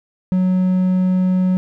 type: tone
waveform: triangle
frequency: 184.5 Hz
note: F#3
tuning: 5 cents flat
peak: -11 dBFS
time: 0.32-1.57 s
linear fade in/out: 0 ms
effects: none